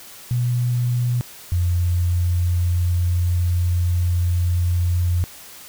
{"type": "tone pair in turn", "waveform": "sine", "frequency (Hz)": [122, 87.81], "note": ["B2", "F2"], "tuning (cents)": [-21, 10], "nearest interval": "tritone", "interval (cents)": 569, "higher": "first", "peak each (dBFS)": [-17, -16], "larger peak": "second", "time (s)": [[0.31, 1.21], [1.52, 5.24]], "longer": "second", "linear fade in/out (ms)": 0, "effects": ["white hiss -41 dBFS RMS until 5.68 s"]}